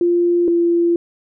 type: tone pair in turn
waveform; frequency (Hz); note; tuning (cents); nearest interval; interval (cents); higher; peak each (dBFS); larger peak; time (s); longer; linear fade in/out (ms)
sine; 347.5 / 342.1; F4 / F4; -9 / -36; unison; 27; first; -12; neither; 0.01-0.48 / 0.48-0.96; second; 2
effects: none